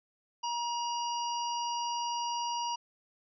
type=harmonic tone; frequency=951 Hz; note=A#5; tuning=34 cents sharp; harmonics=1 / 3 / 5 / 6; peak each=-32 / -41 / -43 / -43 dBFS; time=0.43-2.76 s; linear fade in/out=10 ms; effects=none